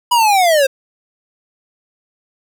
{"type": "linear sweep", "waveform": "square", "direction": "down", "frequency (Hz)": [987, 521], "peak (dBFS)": -10, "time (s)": [0.11, 0.67], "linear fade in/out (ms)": 10, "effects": []}